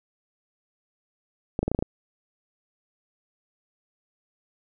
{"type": "clicks", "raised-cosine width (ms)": 2, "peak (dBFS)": -11, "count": 7, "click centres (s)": [1.591, 1.63, 1.68, 1.716, 1.748, 1.79, 1.825], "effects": []}